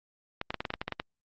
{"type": "clicks", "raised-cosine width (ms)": 0.3, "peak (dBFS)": -15, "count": 11, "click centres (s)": [0.414, 0.505, 0.543, 0.605, 0.652, 0.704, 0.739, 0.815, 0.88, 0.923, 0.999], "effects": ["low-pass 4000 Hz 12 dB/octave", "Opus 48 kbps"]}